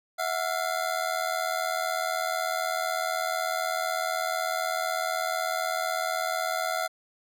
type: ring-modulated tone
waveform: 25% pulse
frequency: 691 Hz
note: F5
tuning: 19 cents flat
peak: -20 dBFS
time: 0.18-6.88 s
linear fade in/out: 20 ms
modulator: 40 Hz
effects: none